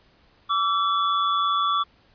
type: tone cluster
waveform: sine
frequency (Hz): 1153 / 1336 / 3433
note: D6 / E6 / A7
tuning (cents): -32 / +23 / -43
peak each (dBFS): -21 / -27 / -28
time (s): 0.49-1.84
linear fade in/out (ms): 20
effects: pink hiss -59 dBFS RMS until 2.14 s + resampled to 11025 Hz